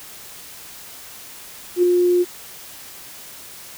sine tone with ADSR envelope, 355.2 Hz, F4, 29 cents sharp, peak -10 dBFS, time 1.76-2.25 s, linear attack 69 ms, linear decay 6 ms, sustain -3 dB, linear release 34 ms, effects white hiss -39 dBFS RMS until 3.77 s

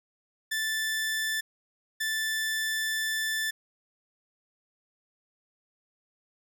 sawtooth tone bursts at uneven times, 1760 Hz, A6, in tune, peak -24 dBFS, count 2, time 0.51-1.41 / 2-3.51 s, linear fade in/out 10 ms, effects none

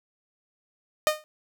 sawtooth tone with exponential decay, 613 Hz, D#5, 26 cents flat, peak -12 dBFS, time 1.07-1.24 s, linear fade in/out 0 ms, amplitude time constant 36 ms, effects none

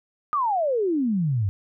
sine exponential sweep, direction down, 1244.5 to 93 Hz, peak -20 dBFS, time 0.33-1.49 s, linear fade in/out 0 ms, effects none

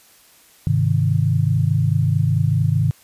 sine chord, Ab major, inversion none, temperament equal with one note detuned, 102.1 / 130.81 / 155.56 Hz, Ab2 / C3 / Eb3, -29 / 0 / 0 cents, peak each -19 dBFS, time 0.67-2.91 s, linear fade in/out 0 ms, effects white hiss -51 dBFS RMS until 3.03 s + resampled to 32000 Hz

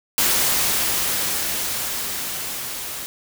white noise with level ramp, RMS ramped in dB -18 to -31 dBFS, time 0.18-3.06 s, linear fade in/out 0 ms, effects none

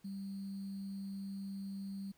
sine tone with sample-and-hold, 196 Hz, G3, in tune, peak -40 dBFS, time 0.04-2.12 s, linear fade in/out 10 ms, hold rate 4410 Hz, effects pink hiss -71 dBFS RMS until 2.17 s

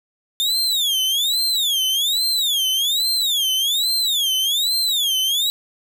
40% pulse tone with vibrato, 3556 Hz, A7, 18 cents sharp, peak -16 dBFS, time 0.4-5.5 s, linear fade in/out 0 ms, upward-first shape sine, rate 1.2 Hz, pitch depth 270 cents each way, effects none

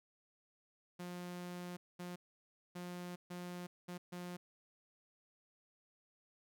sawtooth tone bursts at uneven times, 177.5 Hz, F3, 28 cents sharp, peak -40 dBFS, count 6, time 0.99-1.77 / 1.99-2.16 / 2.75-3.16 / 3.3-3.67 / 3.88-3.98 / 4.12-4.37 s, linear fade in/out 10 ms, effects none

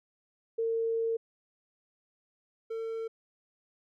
sine / triangle tone pair in turn, 454.9 / 451.2 Hz, A#4 / A4, -42 / +44 cents, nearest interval unison, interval 14 cents, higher first, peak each -27 / -31 dBFS, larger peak first, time 0.58-1.17 / 2.7-3.08 s, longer first, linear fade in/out 10 ms, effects none

